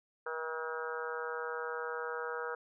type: harmonic tone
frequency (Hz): 160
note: D#3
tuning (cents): +49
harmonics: 3 / 4 / 5 / 6 / 7 / 8 / 9 / 10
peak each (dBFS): -39 / -51 / -49 / -45 / -51 / -43 / -43 / -46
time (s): 0.26-2.55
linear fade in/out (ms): 5
effects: none